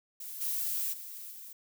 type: noise with level steps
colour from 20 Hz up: violet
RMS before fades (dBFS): -42 / -33 / -44 / -47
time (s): 0.2-1.53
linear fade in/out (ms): 5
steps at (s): 0.4 / 0.92 / 1.3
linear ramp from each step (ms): 20
effects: none